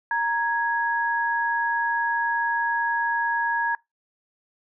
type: tone pair together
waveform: sine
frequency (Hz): 932.3 / 1661.2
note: A#5 / G#6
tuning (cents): 0 / 0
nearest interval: minor seventh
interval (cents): 1000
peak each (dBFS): -24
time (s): 0.11-3.75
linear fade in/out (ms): 2
effects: noise-tail reverb RT60 0.2 s tail -24 dB re dry